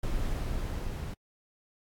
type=noise with level ramp; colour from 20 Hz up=brown; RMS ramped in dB=-30 to -35 dBFS; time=0.03-1.14 s; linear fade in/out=5 ms; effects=AAC 64 kbps